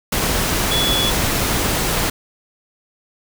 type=tone in noise; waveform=sine; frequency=3403 Hz; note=G#7; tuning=41 cents sharp; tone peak=-18 dBFS; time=0.71-1.1 s; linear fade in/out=5 ms; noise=pink; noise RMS=-19 dBFS; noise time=0.12-2.1 s; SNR=-2 dB; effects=none